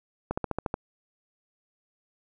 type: slowing click train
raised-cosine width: 1 ms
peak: -14 dBFS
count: 7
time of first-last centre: 0.31-0.741 s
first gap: 65 ms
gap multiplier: 1.04
effects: none